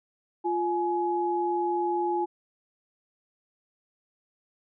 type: tone pair together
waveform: sine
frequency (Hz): 349.2 / 842.4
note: F4 / G#5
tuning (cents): 0 / +24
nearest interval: octave + minor third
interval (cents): 1524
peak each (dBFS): -27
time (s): 0.44-2.26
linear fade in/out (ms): 20
effects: none